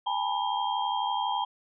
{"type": "tone cluster", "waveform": "sine", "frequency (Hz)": [809, 881, 987, 3206], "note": ["G#5", "A5", "B5", "G7"], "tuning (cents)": [-46, 2, -1, 38], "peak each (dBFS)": [-31, -32, -30, -36], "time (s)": [0.06, 1.45], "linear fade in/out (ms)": 10, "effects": []}